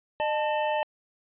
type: tone pair together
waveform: square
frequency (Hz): 607.8 / 880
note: D#5 / A5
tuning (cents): -41 / 0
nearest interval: tritone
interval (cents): 641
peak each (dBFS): -28 / -28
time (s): 0.2-0.83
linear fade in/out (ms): 0
effects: resampled to 8000 Hz